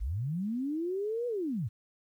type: linear two-way sweep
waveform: sine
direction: up then down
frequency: 43.65 to 493.9 to 89.1 Hz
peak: -30 dBFS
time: 0-1.69 s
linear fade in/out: 20 ms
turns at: 1.27 s
effects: 11-bit